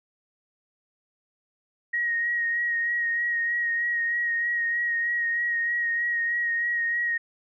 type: tone with vibrato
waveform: sine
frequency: 1883 Hz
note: A#6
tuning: 17 cents sharp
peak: -23 dBFS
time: 1.93-7.18 s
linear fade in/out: 10 ms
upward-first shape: sine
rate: 3.2 Hz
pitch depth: 23 cents each way
effects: none

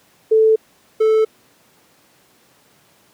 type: tone pair in turn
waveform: sine / triangle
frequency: 440 / 438.1 Hz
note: A4 / A4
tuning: 0 / -7 cents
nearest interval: unison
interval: 7 cents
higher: first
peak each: -9 dBFS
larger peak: neither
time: 0.31-0.56 / 1-1.25 s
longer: neither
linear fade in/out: 10 ms
effects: pink hiss -54 dBFS RMS until 3.13 s + high-pass 150 Hz 12 dB/octave

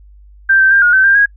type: tone with pitch steps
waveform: sine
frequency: 1574 / 1554 / 1593 / 1438 / 1538 / 1590 / 1644 Hz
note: G6 / G6 / G6 / F#6 / G6 / G6 / G#6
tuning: +7 / -16 / +27 / -50 / -33 / +24 / -18 cents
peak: -6 dBFS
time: 0.49-1.26 s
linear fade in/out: 10 ms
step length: 110 ms
effects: noise-tail reverb RT60 0.1 s tail -25 dB re dry + added 50 Hz sine -38 dBFS peak until 1.36 s

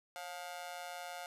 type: tone with amplitude modulation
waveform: sawtooth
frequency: 710 Hz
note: F5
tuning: 28 cents sharp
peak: -35 dBFS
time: 0.16-1.26 s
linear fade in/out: 0 ms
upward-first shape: sine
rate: 166 Hz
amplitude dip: 95%
effects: resampled to 32000 Hz + 12-bit

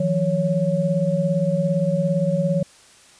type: tone cluster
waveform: sine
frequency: 160.5 / 178 / 558 Hz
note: E3 / F3 / C#5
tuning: -46 / +33 / +11 cents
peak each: -22 dBFS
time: 0-2.63 s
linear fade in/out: 5 ms
effects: white hiss -50 dBFS RMS until 3.19 s + resampled to 22050 Hz

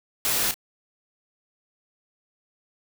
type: noise with echo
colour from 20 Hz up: white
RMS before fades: -24 dBFS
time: 0.25-0.51 s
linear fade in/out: 0 ms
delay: 32 ms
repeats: 1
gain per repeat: -11 dB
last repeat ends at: 0.542 s
effects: none

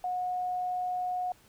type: tone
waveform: sine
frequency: 727 Hz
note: F#5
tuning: 31 cents flat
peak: -29 dBFS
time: 0.04-1.32 s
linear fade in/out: 2 ms
effects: pink hiss -61 dBFS RMS until 1.48 s

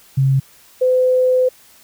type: tone pair in turn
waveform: sine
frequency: 134.8 / 508.9 Hz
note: C#3 / C5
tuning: -48 / -48 cents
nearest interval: octave + major seventh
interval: 2300 cents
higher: second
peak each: -11 / -11 dBFS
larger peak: neither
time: 0.17-0.4 / 0.81-1.49 s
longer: second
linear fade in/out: 10 ms
effects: white hiss -48 dBFS RMS until 1.83 s

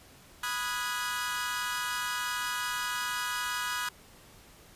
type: chord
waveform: sawtooth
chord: G# minor seventh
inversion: first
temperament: equal with one note detuned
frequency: 987.8 / 1244.5 / 1463 / 1661.2 Hz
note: B5 / D#6 / F#6 / G#6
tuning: 0 / 0 / -20 / 0 cents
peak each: -33 dBFS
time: 0.43-3.89 s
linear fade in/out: 5 ms
effects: pink hiss -55 dBFS RMS until 4.75 s + resampled to 32000 Hz

